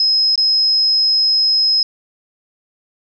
sine tone with dropouts, 5120 Hz, D#8, 49 cents sharp, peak -11 dBFS, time 0-1.83 s, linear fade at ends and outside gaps 2 ms, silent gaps 0.357-0.377 s, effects none

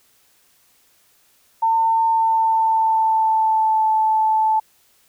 sine tone with pitch glide, 902 to 874.3 Hz, A5 to A5, +43 to -11 cents, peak -14 dBFS, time 1.62-4.6 s, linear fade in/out 10 ms, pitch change -54 cents, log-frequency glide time 1.95-3.89 s, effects white hiss -58 dBFS RMS until 5.08 s

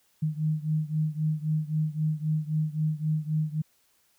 sine beating tone pair, 153.5 / 157.3 Hz, D#3 / D#3, -23 / +19 cents, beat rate 3.8 Hz, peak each -27 / -29 dBFS, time 0.22-3.62 s, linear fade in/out 10 ms, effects white hiss -67 dBFS RMS until 4.18 s

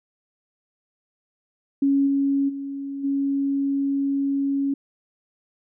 sine tone with level steps, 277.2 Hz, C#4, in tune, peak -16 / -18 / -28 / -20 dBFS, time 1.82-4.74 s, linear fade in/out 5 ms, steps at 2.06 / 2.48 / 3.03 s, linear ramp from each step 20 ms, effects none

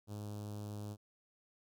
sawtooth tone with notch filter, 104.1 Hz, G#2, 5 cents sharp, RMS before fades -44 dBFS, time 0.07-0.97 s, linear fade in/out 50 ms, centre 2000 Hz, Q 0.52, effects none

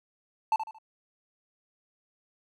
triangle tone with echo, 880 Hz, A5, in tune, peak -19 dBFS, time 0.52-0.56 s, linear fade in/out 2 ms, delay 75 ms, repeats 3, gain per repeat -9 dB, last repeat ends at 0.785 s, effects none

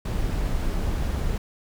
brown noise, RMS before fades -25 dBFS, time 0.05-1.38 s, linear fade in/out 5 ms, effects none

